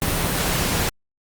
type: tone in noise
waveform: sine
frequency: 164.81 Hz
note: E3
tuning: in tune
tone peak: -30 dBFS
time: 0.02-0.89 s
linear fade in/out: 0 ms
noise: pink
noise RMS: -22 dBFS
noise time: 0.02-0.89 s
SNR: -11 dB
effects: Opus 32 kbps